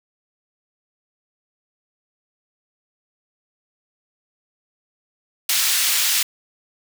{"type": "high-pass noise", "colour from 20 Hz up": "pink", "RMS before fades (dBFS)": -19, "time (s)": [5.49, 6.23], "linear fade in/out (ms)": 5, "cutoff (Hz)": 2700, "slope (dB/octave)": 12, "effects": []}